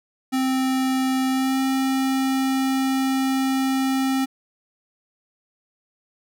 square tone with pitch glide, 261.6 to 265.6 Hz, C4 to C4, 0 to +26 cents, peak -20 dBFS, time 0.32-4.26 s, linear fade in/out 20 ms, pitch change +26 cents, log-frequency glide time 1.29-1.6 s, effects none

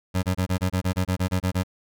25% pulse tone bursts, 92.5 Hz, F#2, in tune, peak -17 dBFS, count 13, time 0.14-1.635 s, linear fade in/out 20 ms, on 91 ms, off 26 ms, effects none

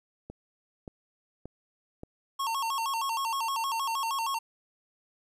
click train, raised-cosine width 2 ms, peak -27 dBFS, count 4, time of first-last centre 0.3-2.034 s, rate 1.73 Hz
square tone with vibrato, 997 Hz, B5, 16 cents sharp, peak -29 dBFS, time 2.39-4.39 s, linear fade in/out 10 ms, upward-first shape square, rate 6.4 Hz, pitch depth 160 cents each way
effects resampled to 32000 Hz + 11-bit

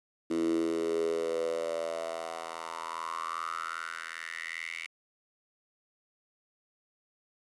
10% pulse tone with high-pass filter sweep, 82.5 Hz, E2, 2 cents sharp, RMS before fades -34 dBFS, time 0.3-4.87 s, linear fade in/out 10 ms, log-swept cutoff 300 to 2300 Hz, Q 7.2, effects resampled to 24000 Hz + 10-bit

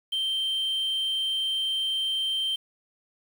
sine tone, 3136 Hz, G7, in tune, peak -22 dBFS, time 0.12-2.56 s, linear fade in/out 10 ms, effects tanh soft clip ceiling -24 dBFS + 8-bit

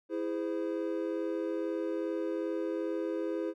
triangle chord, E augmented, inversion none, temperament just, 329.6 / 412 / 515 Hz, E4 / G#4 / B#4, 0 / -14 / -28 cents, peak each -32 / -35 / -35 dBFS, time 0.09-3.54 s, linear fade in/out 50 ms, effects none

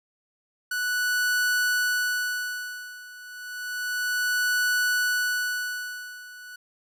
45% pulse tone with tremolo, 1480 Hz, F#6, in tune, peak -21 dBFS, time 0.71-6.56 s, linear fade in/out 5 ms, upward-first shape sine, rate 0.31 Hz, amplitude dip 90%, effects none

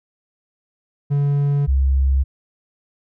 triangle / sine tone pair in turn, 142.6 / 67.3 Hz, C#3 / C2, +49 / +49 cents, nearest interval octave + minor second, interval 1300 cents, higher first, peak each -13 dBFS, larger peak neither, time 1.1-1.67 / 1.67-2.24 s, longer neither, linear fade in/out 20 ms, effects none

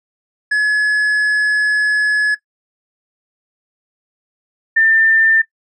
triangle / sine tone pair in turn, 1700 / 1792.3 Hz, G#6 / A6, +40 / +31 cents, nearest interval minor second, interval 91 cents, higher second, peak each -9 dBFS, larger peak neither, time 0.51-2.35 / 4.76-5.42 s, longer first, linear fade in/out 10 ms, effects noise-tail reverb RT60 0.1 s tail -18 dB re dry + resampled to 24000 Hz

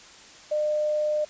sine tone, 604 Hz, D5, 48 cents sharp, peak -22 dBFS, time 0.51-1.25 s, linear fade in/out 10 ms, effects white hiss -48 dBFS RMS until 1.29 s + resampled to 16000 Hz

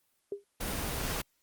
sine tone with exponential decay, 403.3 Hz, G4, 49 cents sharp, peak -29 dBFS, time 0.32-0.44 s, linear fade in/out 2 ms, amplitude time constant 26 ms
pink noise, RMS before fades -34 dBFS, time 0.6-1.22 s, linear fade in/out 10 ms
effects white hiss -74 dBFS RMS until 1.42 s + Opus 24 kbps

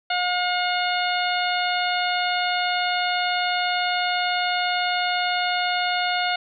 harmonic tone, 718 Hz, F5, 48 cents sharp, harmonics 1 / 2 / 3 / 4 / 5 / 6, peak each -24 / -27 / -29 / -30 / -31 / -32 dBFS, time 0.1-6.36 s, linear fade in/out 5 ms, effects none

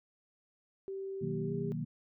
sine tone with pitch glide, 387.8 to 401.5 Hz, G4 to G4, -19 to +41 cents, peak -37 dBFS, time 0.88-1.72 s, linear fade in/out 0 ms, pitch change +60 cents, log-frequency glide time 1.41-1.53 s
sine chord, B major seventh, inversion none, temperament equal, 123.47 / 155.56 / 185 / 233.1 Hz, B2 / D#3 / F#3 / A#3, 0 / 0 / 0 / 0 cents, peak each -42 / -37 / -41 / -40 dBFS, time 1.21-1.85 s, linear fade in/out 10 ms
effects none

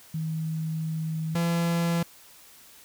sine / 45% pulse tone pair in turn, 159.4 / 169.36 Hz, D#3 / E3, +42 / +47 cents, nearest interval minor second, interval 105 cents, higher second, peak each -27 / -23 dBFS, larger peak second, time 0.14-1.35 / 1.35-2.03 s, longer first, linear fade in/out 5 ms, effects white hiss -52 dBFS RMS until 2.84 s

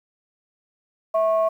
sine tone pair together, 652.9 / 1095 Hz, E5 / C#6, -17 / -22 cents, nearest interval major sixth, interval 895 cents, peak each -17 / -24 dBFS, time 1.14-1.49 s, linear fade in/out 10 ms, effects tanh soft clip ceiling -10 dBFS + 9-bit

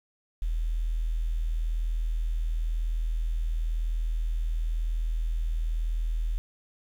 sine tone with quantisation, 40.49 Hz, E1, 30 cents flat, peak -25 dBFS, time 0.42-6.38 s, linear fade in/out 0 ms, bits 9, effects none

